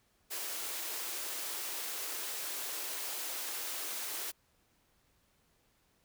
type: high-pass noise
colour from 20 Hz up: white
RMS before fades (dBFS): -39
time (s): 0.3-4.32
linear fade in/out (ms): 20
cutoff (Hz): 290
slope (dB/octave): 48
effects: pink hiss -72 dBFS RMS until 6.04 s